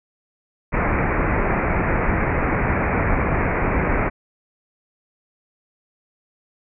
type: low-pass noise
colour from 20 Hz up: pink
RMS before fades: -20 dBFS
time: 0.72-4.1 s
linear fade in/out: 20 ms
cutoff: 2400 Hz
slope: 96 dB/octave
effects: none